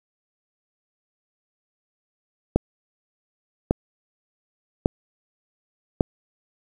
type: click train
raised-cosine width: 2 ms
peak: -3 dBFS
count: 4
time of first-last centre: 2.56-6.008 s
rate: 0.87 Hz
effects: 7-bit